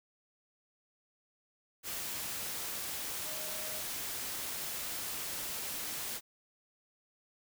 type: tone in noise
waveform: sine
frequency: 622.3 Hz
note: D#5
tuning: in tune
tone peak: -48 dBFS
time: 3.23-3.83 s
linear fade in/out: 50 ms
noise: white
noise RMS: -39 dBFS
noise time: 1.83-6.21 s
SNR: -12 dB
effects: none

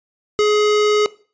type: tone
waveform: square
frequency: 420.5 Hz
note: G#4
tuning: 22 cents sharp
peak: -13 dBFS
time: 0.39-1.06 s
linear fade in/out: 0 ms
effects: noise-tail reverb RT60 0.4 s tail -19 dB re dry + resampled to 16000 Hz

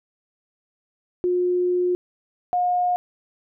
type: tone pair in turn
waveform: sine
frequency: 358.5 / 717 Hz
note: F4 / F5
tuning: +45 / +45 cents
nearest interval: octave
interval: 1200 cents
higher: second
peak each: -18 dBFS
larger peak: neither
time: 1.24-1.95 / 2.53-2.96 s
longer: first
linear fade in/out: 0 ms
effects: none

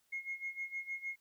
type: tone with tremolo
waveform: sine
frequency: 2156 Hz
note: C#7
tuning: 49 cents flat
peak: -35 dBFS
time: 0.12-1.16 s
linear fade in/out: 10 ms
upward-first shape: sine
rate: 6.5 Hz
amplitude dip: 85%
effects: tanh soft clip ceiling -31 dBFS + white hiss -75 dBFS RMS until 1.2 s

